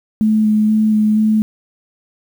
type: tone with vibrato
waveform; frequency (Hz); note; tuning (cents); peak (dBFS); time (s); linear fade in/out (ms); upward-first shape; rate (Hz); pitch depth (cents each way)
sine; 215.1; A3; -39; -10; 0.21-1.42; 0; square; 2.1; 11
effects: 7-bit

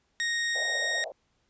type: tone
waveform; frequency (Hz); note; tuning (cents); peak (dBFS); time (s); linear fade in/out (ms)
sawtooth; 1864.7; A#6; 0; -23; 0.2-1.04; 0
type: band-pass noise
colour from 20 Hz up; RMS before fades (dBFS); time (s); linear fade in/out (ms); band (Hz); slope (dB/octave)
pink; -39; 0.55-1.12; 2; 530 to 710; 48
effects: pink hiss -72 dBFS RMS until 1.49 s + resampled to 16000 Hz

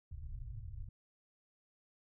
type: low-pass noise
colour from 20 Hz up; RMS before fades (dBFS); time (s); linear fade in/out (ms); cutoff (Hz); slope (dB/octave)
pink; -45; 0.11-0.89; 5; 130; 96
effects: none

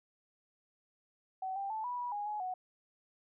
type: tone with pitch steps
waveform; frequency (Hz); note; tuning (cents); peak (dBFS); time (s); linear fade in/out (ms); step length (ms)
sine; 757 / 790 / 875 / 981 / 974 / 824 / 841 / 739; F#5 / G5 / A5 / B5 / B5 / G#5 / G#5 / F#5; +39 / +13 / -10 / -12 / -24 / -14 / +22 / -2; -35; 1.42-2.54; 5; 140
effects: none

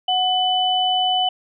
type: tone pair together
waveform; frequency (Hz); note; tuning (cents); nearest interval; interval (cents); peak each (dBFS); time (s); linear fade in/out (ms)
sine; 740 / 3000; F#5 / F#7; 0 / +23; 2 octaves; 2423; -19; 0.08-1.29; 5
effects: none

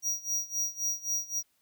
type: tone with tremolo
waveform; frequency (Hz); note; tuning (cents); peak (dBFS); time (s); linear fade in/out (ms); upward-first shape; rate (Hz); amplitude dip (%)
square; 5750; F8; +50; -27; 0.02-1.43; 50; sine; 3.8; 90
effects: white hiss -72 dBFS RMS until 1.61 s

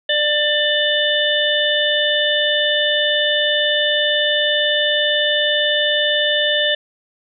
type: harmonic tone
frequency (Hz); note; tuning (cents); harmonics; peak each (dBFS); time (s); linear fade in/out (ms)
594; D5; +20; 1 / 3 / 5 / 6; -20 / -20 / -20 / -20; 0.09-6.75; 5
effects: none

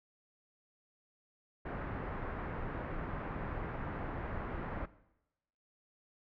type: low-pass noise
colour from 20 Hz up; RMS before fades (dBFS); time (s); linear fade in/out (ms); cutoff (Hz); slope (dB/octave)
pink; -40; 1.65-4.86; 10; 1800; 24
effects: noise-tail reverb RT60 0.9 s tail -18 dB re dry

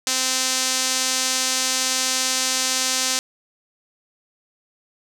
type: tone with band-pass filter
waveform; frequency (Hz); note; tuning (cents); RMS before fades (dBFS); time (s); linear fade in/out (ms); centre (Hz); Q
sawtooth; 258.9; C4; -18; -22; 0.07-3.19; 0; 6300; 1.5
effects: none

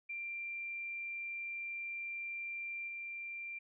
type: tone with level steps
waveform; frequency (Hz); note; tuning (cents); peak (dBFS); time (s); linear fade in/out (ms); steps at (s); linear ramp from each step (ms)
sine; 2369; D7; +14; -39 / -41; 0.09-3.59; 10; 2.87; 20
effects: none

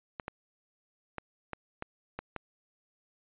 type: clicks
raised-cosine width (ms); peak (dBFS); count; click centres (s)
0.5; -21; 7; 0.198 / 0.281 / 1.183 / 1.533 / 1.824 / 2.19 / 2.363
effects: resampled to 8000 Hz

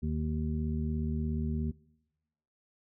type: harmonic tone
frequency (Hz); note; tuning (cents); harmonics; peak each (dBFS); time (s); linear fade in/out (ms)
77; D#2; -17; 1 / 2 / 3 / 5; -32 / -35 / -34 / -45; 0.02-1.72; 20
effects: noise-tail reverb RT60 1.0 s tail -24 dB re dry

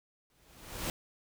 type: noise with exponential growth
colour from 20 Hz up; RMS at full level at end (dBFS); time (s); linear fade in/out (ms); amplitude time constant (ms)
pink; -33; 0.3-0.9; 1; 130
effects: none

